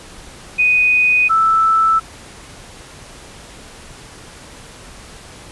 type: tone pair in turn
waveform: sine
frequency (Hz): 2489 / 1318.5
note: D#7 / E6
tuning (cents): 0 / 0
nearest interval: major seventh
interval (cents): 1100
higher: first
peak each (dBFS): -10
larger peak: neither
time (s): 0.58-1.29 / 1.29-2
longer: neither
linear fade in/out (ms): 20
effects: pink hiss -38 dBFS RMS until 5.51 s + resampled to 24000 Hz